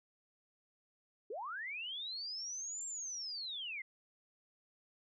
sine linear two-way sweep, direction up then down, 370 to 7459 to 2012 Hz, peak -40 dBFS, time 1.3-3.82 s, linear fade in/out 5 ms, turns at 2.86 s, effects none

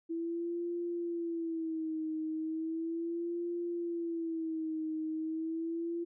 sine tone with vibrato, 329.6 Hz, E4, in tune, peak -33 dBFS, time 0.09-6.05 s, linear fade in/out 20 ms, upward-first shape sine, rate 0.36 Hz, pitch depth 82 cents each way, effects none

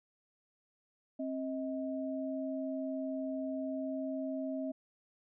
sine tone pair together, 266.4 / 633 Hz, C4 / D#5, +31 / +30 cents, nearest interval octave + minor third, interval 1499 cents, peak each -36 / -39 dBFS, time 1.19-4.72 s, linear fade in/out 10 ms, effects none

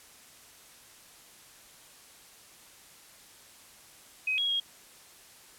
sine tone with pitch steps, 2525 / 3309 / 3268 Hz, D#7 / G#7 / G#7, +25 / -7 / -29 cents, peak -26 dBFS, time 4.27-4.6 s, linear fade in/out 5 ms, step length 110 ms, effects white hiss -54 dBFS RMS until 5.58 s + low-pass 12000 Hz 12 dB/octave

